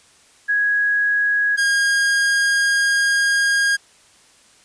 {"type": "tone pair in turn", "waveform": ["sine", "45% pulse"], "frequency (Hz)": [1661.2, 1625.1], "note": ["G#6", "G#6"], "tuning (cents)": [0, -38], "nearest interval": "unison", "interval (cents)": 38, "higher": "first", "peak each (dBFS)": -15, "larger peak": "neither", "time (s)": [[0.48, 1.57], [1.57, 3.77]], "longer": "second", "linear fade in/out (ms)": 20, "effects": ["white hiss -52 dBFS RMS until 4.64 s", "resampled to 22050 Hz"]}